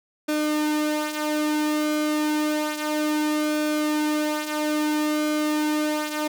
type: tone with flanger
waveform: sawtooth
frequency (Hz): 302.9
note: D#4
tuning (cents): -46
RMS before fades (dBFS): -24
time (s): 0.28-6.28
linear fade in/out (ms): 10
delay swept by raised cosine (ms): 1 to 5.5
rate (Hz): 0.3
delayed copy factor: -0.55
effects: none